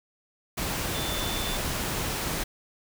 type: tone in noise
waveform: sine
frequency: 3526 Hz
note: A7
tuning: 3 cents sharp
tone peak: -35 dBFS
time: 0.94-1.57 s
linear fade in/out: 10 ms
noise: pink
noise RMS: -30 dBFS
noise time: 0.57-2.44 s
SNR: -8 dB
effects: none